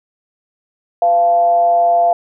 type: tone with frequency modulation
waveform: sine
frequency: 690 Hz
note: F5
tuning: 21 cents flat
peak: -9 dBFS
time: 1.02-2.13 s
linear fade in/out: 2 ms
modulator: 187 Hz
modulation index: 0.33
effects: none